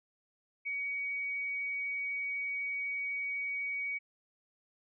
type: tone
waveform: sine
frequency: 2254 Hz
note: C#7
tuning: 28 cents sharp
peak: -33 dBFS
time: 0.65-3.99 s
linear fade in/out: 20 ms
effects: none